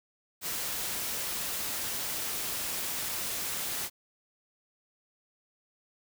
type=noise; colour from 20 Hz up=white; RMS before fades=-34 dBFS; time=0.41-3.9 s; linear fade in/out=50 ms; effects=none